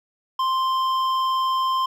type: tone with hard clipping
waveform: triangle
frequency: 1046.5 Hz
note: C6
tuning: in tune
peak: -21 dBFS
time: 0.39-1.86 s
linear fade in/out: 5 ms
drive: 12 dB
effects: none